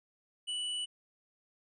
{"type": "tone with tanh clipping", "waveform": "sine", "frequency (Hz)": 2960, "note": "F#7", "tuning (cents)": 0, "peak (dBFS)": -35, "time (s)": [0.47, 0.86], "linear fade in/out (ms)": 20, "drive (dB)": 17, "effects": ["resampled to 24000 Hz"]}